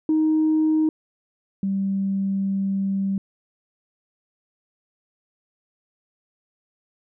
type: tone pair in turn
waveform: sine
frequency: 312.6 / 195 Hz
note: D#4 / G3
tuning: +8 / -9 cents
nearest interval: minor sixth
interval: 817 cents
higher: first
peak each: -15 / -20 dBFS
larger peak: first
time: 0.09-0.89 / 1.63-3.18 s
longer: second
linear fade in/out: 2 ms
effects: tanh soft clip ceiling -13 dBFS